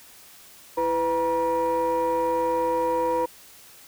sine tone cluster, 330.9 / 499.3 / 954 Hz, E4 / B4 / A#5, +7 / +19 / +40 cents, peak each -29 / -22 / -23 dBFS, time 0.77-3.26 s, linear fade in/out 10 ms, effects tanh soft clip ceiling -17 dBFS + white hiss -49 dBFS RMS until 3.87 s

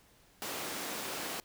pink high-pass noise, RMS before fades -39 dBFS, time 0.42-1.4 s, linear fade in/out 0 ms, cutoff 290 Hz, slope 12 dB/octave, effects pink hiss -64 dBFS RMS until 1.44 s

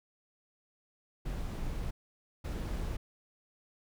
brown noise bursts at uneven times, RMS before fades -36 dBFS, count 2, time 1.25-1.91 / 2.44-2.97 s, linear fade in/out 10 ms, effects none

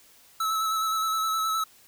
square tone with vibrato, 1304 Hz, E6, 19 cents flat, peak -25 dBFS, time 0.4-1.64 s, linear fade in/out 5 ms, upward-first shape square, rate 9.6 Hz, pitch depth 17 cents each way, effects white hiss -56 dBFS RMS until 1.87 s

